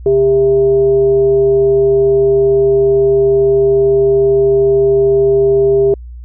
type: tone with frequency modulation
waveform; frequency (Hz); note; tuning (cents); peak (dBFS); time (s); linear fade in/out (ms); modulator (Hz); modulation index
sine; 399.7; G4; +34; -7; 0.06-5.94; 2; 262; 0.32
effects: added 60 Hz sine -27 dBFS peak until 6.24 s